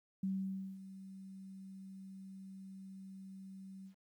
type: tone with ADSR envelope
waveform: sine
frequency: 191.8 Hz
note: G3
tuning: 37 cents flat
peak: -33 dBFS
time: 0.23-3.95 s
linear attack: 5 ms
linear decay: 540 ms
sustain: -15 dB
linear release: 93 ms
effects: 12-bit